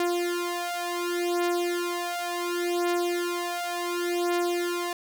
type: beating tone pair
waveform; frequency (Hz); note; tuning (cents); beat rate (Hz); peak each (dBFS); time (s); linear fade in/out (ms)
sawtooth; 349.2 / 349.89; F4 / F4; 0 / +3; 0.69; -25; 0-4.93; 2
effects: none